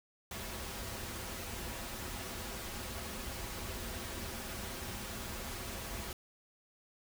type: noise with comb filter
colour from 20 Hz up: pink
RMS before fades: -42 dBFS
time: 0.31-6.13 s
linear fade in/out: 2 ms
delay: 6.7 ms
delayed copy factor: -0.55
effects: none